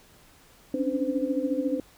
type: tone cluster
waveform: sine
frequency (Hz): 267.1 / 281.1 / 295.2 / 512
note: C4 / C#4 / D4 / C5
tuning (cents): +36 / +24 / +9 / -38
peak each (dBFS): -30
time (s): 0.74-1.8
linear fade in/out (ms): 2
effects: pink hiss -56 dBFS RMS until 1.97 s